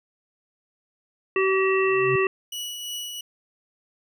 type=harmonic tone; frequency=382.5 Hz; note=G4; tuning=42 cents flat; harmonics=1 / 3 / 5 / 7; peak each=-20 / -27 / -28 / -27 dBFS; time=1.36-2.27 s; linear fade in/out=2 ms
type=tone with exponential growth; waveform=sine; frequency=133.5 Hz; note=C3; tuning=35 cents sharp; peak=-24 dBFS; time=1.78-2.16 s; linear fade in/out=5 ms; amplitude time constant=82 ms
type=tone with tremolo; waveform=sawtooth; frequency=2935 Hz; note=F#7; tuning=15 cents flat; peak=-26 dBFS; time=2.52-3.21 s; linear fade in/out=5 ms; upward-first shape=triangle; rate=2.9 Hz; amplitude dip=40%
effects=none